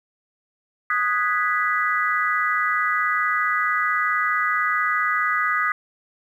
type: chord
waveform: sine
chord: G# minor seventh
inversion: second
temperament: equal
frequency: 1244.5 / 1480 / 1661.2 / 1975.5 Hz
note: D#6 / F#6 / G#6 / B6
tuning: 0 / 0 / 0 / 0 cents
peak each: -22 / -27 / -27 / -24 dBFS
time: 0.9-5.72 s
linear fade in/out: 2 ms
effects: 9-bit